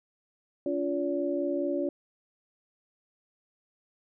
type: tone cluster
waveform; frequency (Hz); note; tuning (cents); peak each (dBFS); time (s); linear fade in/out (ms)
sine; 284.2 / 348.7 / 573; C#4 / F4 / D5; +43 / -3 / -43; -31; 0.66-1.89; 2
effects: none